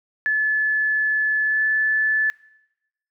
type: tone with pitch glide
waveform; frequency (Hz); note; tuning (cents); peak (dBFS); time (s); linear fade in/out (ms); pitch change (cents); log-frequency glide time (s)
sine; 1727 to 1739; A6 to A6; -33 to -21; -17; 0.26-2.3; 0; +12; 1.44-1.64
effects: noise-tail reverb RT60 0.9 s tail -21 dB re dry